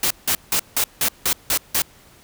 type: noise bursts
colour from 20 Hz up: white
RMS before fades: -19 dBFS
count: 8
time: 0.03-1.82 s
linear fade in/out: 2 ms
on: 75 ms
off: 170 ms
effects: pink hiss -50 dBFS RMS until 2.23 s